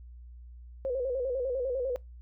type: tone with vibrato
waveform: sine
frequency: 513 Hz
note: C5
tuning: 34 cents flat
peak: -28 dBFS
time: 0.85-1.96 s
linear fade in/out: 0 ms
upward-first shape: square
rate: 10 Hz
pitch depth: 80 cents each way
effects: noise-tail reverb RT60 0.2 s tail -24 dB re dry + added 60 Hz sine -45 dBFS peak until 2.21 s